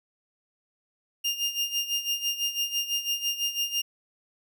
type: tone with tremolo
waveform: 30% pulse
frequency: 2812 Hz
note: F7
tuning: 11 cents sharp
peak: -21 dBFS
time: 1.24-3.82 s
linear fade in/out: 10 ms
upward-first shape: sine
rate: 6 Hz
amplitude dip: 75%
effects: none